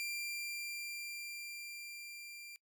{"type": "tone with level ramp", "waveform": "sawtooth", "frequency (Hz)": 2375, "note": "D7", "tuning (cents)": 19, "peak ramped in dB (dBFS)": [-34, -45], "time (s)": [0, 2.56], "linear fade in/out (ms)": 0, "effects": ["noise-tail reverb RT60 0.1 s tail -23 dB re dry"]}